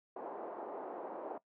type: band-pass noise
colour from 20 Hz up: white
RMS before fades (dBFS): -44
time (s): 0.16-1.38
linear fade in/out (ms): 5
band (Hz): 320 to 840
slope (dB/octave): 24
effects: noise-tail reverb RT60 0.1 s tail -19 dB re dry